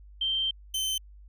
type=tone pair in turn; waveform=sine / sawtooth; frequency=3136 / 3082 Hz; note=G7 / G7; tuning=0 / -30 cents; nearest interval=unison; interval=30 cents; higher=first; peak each=-25 / -24 dBFS; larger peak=second; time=0.21-0.51 / 0.74-0.98 s; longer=first; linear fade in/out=5 ms; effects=added 50 Hz sine -47 dBFS peak until 1.28 s